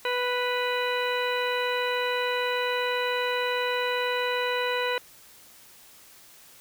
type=harmonic tone; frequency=493.9 Hz; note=B4; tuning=in tune; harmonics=1 / 2 / 3 / 4 / 5 / 6 / 8; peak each=-28 / -31 / -33 / -34 / -35 / -36 / -37 dBFS; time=0.05-4.98 s; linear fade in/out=2 ms; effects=white hiss -52 dBFS RMS until 6.6 s